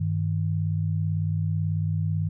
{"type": "tone pair together", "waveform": "sine", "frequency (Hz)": [99, 157.15], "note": ["G2", "D#3"], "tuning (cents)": [18, 18], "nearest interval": "minor sixth", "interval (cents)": 800, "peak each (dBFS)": [-25, -26], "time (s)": [0, 2.29], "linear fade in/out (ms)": 10, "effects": []}